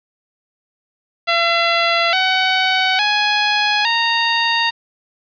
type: tone with pitch steps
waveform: 10% pulse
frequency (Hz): 678 / 752.3 / 834.7 / 926.2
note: E5 / F#5 / G#5 / A#5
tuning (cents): +49 / +29 / +9 / -11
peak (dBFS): -5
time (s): 1.27-4.71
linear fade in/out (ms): 20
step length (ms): 860
effects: resampled to 11025 Hz + 7-bit